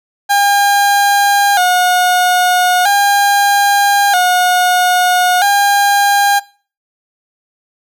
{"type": "tone with vibrato", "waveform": "30% pulse", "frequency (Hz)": 764, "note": "G5", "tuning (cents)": -45, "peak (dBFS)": -6, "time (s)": [0.29, 6.4], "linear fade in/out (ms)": 20, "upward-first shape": "square", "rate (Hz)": 0.39, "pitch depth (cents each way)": 94, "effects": ["noise-tail reverb RT60 0.4 s tail -22 dB re dry"]}